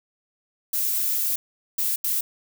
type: noise bursts at uneven times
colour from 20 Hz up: violet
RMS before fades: -24 dBFS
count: 3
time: 0.73-1.36 / 1.78-1.96 / 2.04-2.21 s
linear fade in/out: 5 ms
effects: none